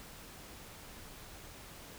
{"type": "silence", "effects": ["pink hiss -51 dBFS RMS until 1.98 s"]}